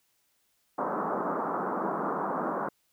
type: band-pass noise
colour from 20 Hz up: white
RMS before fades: -31 dBFS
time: 0.78-2.69 s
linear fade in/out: 5 ms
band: 170 to 1300 Hz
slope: 48 dB/octave
effects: white hiss -72 dBFS RMS until 2.92 s